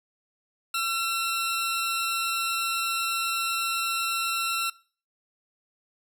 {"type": "tone pair together", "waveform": "20% pulse", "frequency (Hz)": [1352, 3821], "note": ["E6", "A#7"], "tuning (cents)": [43, 42], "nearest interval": "octave + tritone", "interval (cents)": 1799, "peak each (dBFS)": [-21, -29], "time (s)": [0.74, 4.7], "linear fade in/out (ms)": 5, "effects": ["noise-tail reverb RT60 0.4 s tail -21 dB re dry"]}